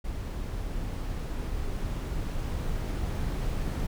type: noise with level ramp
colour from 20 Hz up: brown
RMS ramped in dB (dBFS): -34 to -29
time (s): 0.04-3.87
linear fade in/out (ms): 10
effects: none